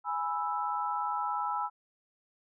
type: chord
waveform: sine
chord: E major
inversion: first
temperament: equal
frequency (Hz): 830.6 / 987.8 / 1318.5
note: G#5 / B5 / E6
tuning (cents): 0 / 0 / 0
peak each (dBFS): -34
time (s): 0.04-1.7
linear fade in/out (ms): 50
effects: none